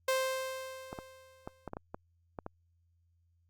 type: tone with exponential decay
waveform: sawtooth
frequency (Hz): 524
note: C5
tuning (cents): +2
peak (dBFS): -23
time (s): 0.08-1.69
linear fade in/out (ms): 5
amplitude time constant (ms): 350
type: clicks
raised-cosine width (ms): 1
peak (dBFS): -25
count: 9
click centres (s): 0.929 / 0.988 / 1.475 / 1.677 / 1.734 / 1.769 / 1.945 / 2.388 / 2.464
effects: added 85 Hz sine -68 dBFS peak until 3.49 s + Opus 48 kbps